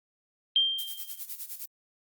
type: tone with exponential decay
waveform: sine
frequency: 3172 Hz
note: G7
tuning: 20 cents sharp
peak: -18 dBFS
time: 0.56-1.21 s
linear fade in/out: 1 ms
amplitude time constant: 140 ms
type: noise with tremolo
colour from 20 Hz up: violet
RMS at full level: -36 dBFS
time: 0.78-1.66 s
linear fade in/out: 10 ms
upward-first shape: sine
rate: 9.7 Hz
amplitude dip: 80%
effects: Opus 32 kbps